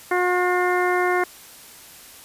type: harmonic tone with a mistuned harmonic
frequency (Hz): 360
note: F#4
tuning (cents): -47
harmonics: 1 / 2 / 3 / 4 / 5 / 6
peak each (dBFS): -21 / -24 / -26 / -27 / -28 / -29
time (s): 0.11-1.24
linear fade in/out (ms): 5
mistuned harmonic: 6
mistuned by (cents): -41
effects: white hiss -44 dBFS RMS until 2.24 s + resampled to 32000 Hz